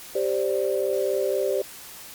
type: chord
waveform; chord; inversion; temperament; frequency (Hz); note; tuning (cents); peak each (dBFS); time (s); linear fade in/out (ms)
sine; G suspended fourth; none; equal; 392 / 523.3 / 587.3; G4 / C5 / D5; 0 / 0 / 0; -25 / -26 / -27; 0.15-1.62; 5
effects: white hiss -42 dBFS RMS until 2.14 s + Opus 48 kbps